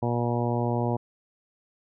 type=harmonic tone; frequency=119.7 Hz; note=A#2; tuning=46 cents sharp; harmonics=1 / 2 / 3 / 4 / 5 / 6 / 7 / 8; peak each=-27 / -30 / -32 / -33 / -34 / -35 / -35 / -36 dBFS; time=0.02-0.97 s; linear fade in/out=10 ms; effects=none

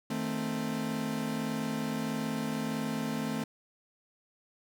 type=chord; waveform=40% pulse; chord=A diminished; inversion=second; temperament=equal; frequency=155.56 / 220 / 261.6 Hz; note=Eb3 / A3 / C4; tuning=0 / 0 / 0 cents; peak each=-38 / -33 / -35 dBFS; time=0.1-3.44 s; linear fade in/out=5 ms; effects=none

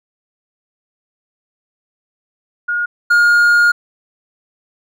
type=tone pair in turn; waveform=sine / triangle; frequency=1432 / 1422.9 Hz; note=F6 / F6; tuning=+43 / +32 cents; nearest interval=unison; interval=11 cents; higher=first; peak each=-15 / -6 dBFS; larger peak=second; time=2.68-2.86 / 3.1-3.72 s; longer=second; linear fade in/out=10 ms; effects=none

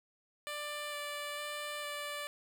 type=tone with vibrato; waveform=10% pulse; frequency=588 Hz; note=D5; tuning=2 cents sharp; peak=-30 dBFS; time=0.47-2.27 s; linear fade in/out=0 ms; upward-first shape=square; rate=1.1 Hz; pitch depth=9 cents each way; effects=none

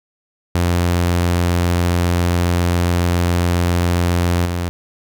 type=tone with level steps; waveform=sawtooth; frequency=87.31 Hz; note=F2; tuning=in tune; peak=-10 / -15 dBFS; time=0.55-4.69 s; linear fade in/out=0 ms; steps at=4.45 s; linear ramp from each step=10 ms; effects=none

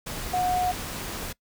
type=tone in noise; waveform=sine; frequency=727 Hz; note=F#5; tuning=31 cents flat; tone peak=-22 dBFS; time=0.33-0.72 s; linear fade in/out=10 ms; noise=pink; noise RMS=-34 dBFS; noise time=0.06-1.33 s; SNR=+9 dB; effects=noise-tail reverb RT60 0.1 s tail -23 dB re dry

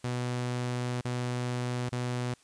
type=tone with dropouts; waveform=sawtooth; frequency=123.47 Hz; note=B2; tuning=in tune; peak=-26 dBFS; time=0.04-2.34 s; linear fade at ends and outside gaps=5 ms; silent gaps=1.011-1.049 / 1.892-1.923 s; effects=white hiss -62 dBFS RMS until 2.43 s + resampled to 22050 Hz

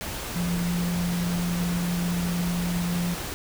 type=tone in noise; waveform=sine; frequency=174.61 Hz; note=F3; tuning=in tune; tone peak=-24 dBFS; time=0.36-3.14 s; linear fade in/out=0 ms; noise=pink; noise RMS=-33 dBFS; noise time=0.01-3.34 s; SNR=+6 dB; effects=none

